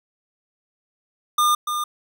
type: tone with echo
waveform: square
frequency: 1208 Hz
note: D6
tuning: 48 cents sharp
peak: -16 dBFS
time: 1.38-1.55 s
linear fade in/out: 5 ms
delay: 290 ms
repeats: 1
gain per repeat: -7 dB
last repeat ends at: 1.84 s
effects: none